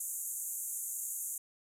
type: band-pass noise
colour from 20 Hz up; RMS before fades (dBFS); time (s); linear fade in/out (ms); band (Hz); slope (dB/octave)
pink; -39; 0-1.38; 5; 6600 to 14000; 96
effects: none